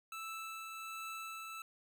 25% pulse tone with tremolo, 1318.5 Hz, E6, in tune, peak -38 dBFS, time 0.12-1.62 s, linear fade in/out 2 ms, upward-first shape triangle, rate 1.3 Hz, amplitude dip 30%, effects none

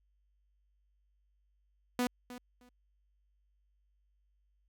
sawtooth tone with echo, 246.9 Hz, B3, in tune, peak -25 dBFS, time 1.99-2.07 s, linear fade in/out 2 ms, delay 310 ms, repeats 2, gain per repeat -15 dB, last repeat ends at 2.69 s, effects added 50 Hz sine -70 dBFS peak until 4.68 s

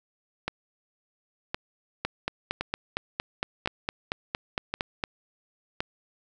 two click trains, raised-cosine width 0.3 ms, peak -12 / -11 dBFS, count 6 / 14, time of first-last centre 0.48-5.805 / 2.05-5.039 s, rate 0.939 / 4.35 Hz, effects none

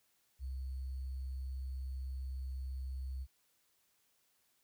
sine tone with sample-and-hold, 65.6 Hz, C2, 5 cents sharp, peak -38 dBFS, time 0.39-3.27 s, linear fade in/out 50 ms, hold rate 4410 Hz, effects white hiss -75 dBFS RMS until 4.63 s

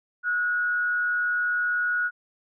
sine tone with frequency modulation, 1455 Hz, F#6, 29 cents flat, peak -22 dBFS, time 0.23-2.11 s, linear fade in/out 50 ms, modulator 146 Hz, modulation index 0.28, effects none

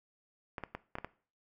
clicks, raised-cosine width 0.5 ms, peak -23 dBFS, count 6, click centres 0.582 / 0.637 / 0.75 / 0.954 / 0.985 / 1.046 s, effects noise-tail reverb RT60 0.4 s tail -18 dB re dry

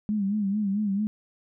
sine tone with vibrato, 203.8 Hz, G#3, 32 cents flat, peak -23 dBFS, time 0.09-1.07 s, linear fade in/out 0 ms, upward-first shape sine, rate 4.5 Hz, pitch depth 90 cents each way, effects none

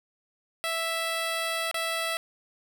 10% pulse tone with dropouts, 659.3 Hz, E5, in tune, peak -19 dBFS, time 0.64-2.17 s, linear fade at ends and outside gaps 0 ms, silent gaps 1.713-1.743 s, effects none

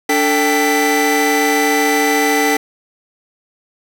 45% pulse tone cluster, 291 / 443.3 / 785 / 1992 Hz, D4 / A4 / G5 / B6, -16 / +13 / +2 / +14 cents, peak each -18 dBFS, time 0.09-2.57 s, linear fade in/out 5 ms, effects 8-bit

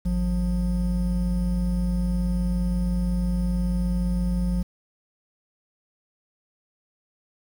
triangle tone pair together, 53.07 / 178.5 Hz, G#1 / F3, +38 / +38 cents, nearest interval octave + major sixth, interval 2100 cents, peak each -22 / -22 dBFS, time 0.05-4.63 s, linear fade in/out 10 ms, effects 8-bit

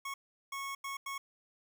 25% pulse tone bursts at uneven times, 1100 Hz, C#6, 14 cents flat, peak -34 dBFS, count 4, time 0.05-0.14 / 0.52-0.75 / 0.84-0.97 / 1.06-1.18 s, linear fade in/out 5 ms, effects none

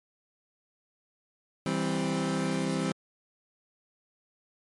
30% pulse chord, C major, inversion first, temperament equal with one note detuned, 163.3 / 196 / 261.6 Hz, E3 / G3 / C4, -16 / 0 / 0 cents, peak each -29 dBFS, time 1.66-2.92 s, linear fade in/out 2 ms, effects MP3 48 kbps

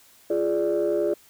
sine chord, D diminished, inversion first, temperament equal with one note detuned, 344.2 / 415.3 / 587.3 Hz, F4 / Ab4 / D5, -25 / 0 / 0 cents, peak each -24 dBFS, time 0.3-1.14 s, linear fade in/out 5 ms, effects tanh soft clip ceiling -15 dBFS + white hiss -55 dBFS RMS until 1.29 s

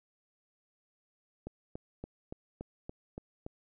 click train, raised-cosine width 2 ms, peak -27 dBFS, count 8, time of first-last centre 1.47-3.464 s, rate 3.51 Hz, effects none

